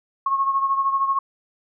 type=beating tone pair; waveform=sine; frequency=1089 / 1102 Hz; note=C#6 / C#6; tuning=-31 / -11 cents; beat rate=13 Hz; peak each=-19 / -26 dBFS; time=0.26-1.19 s; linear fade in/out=5 ms; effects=none